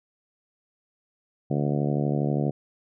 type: harmonic tone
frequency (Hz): 72.4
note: D2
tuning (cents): -24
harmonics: 2 / 3 / 4 / 5 / 6 / 7 / 8 / 9 / 10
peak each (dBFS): -25 / -29 / -31 / -33 / -35 / -36 / -37 / -38 / -39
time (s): 1.5-2.51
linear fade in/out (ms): 10
effects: none